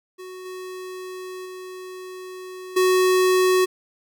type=tone with level steps; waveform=square; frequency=370 Hz; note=F#4; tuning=in tune; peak=-36 / -33 / -35 / -16 dBFS; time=0.18-3.66 s; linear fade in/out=20 ms; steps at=0.45 / 1.45 / 2.76 s; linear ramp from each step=10 ms; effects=none